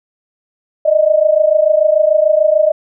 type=tone pair together; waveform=sine; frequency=603 / 629.8 Hz; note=D5 / D#5; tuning=+46 / +21 cents; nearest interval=minor second; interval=75 cents; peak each=-11 dBFS; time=0.85-2.72 s; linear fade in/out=10 ms; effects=none